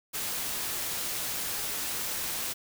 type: noise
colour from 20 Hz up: white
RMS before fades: -33 dBFS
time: 0.13-2.54 s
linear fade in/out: 20 ms
effects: none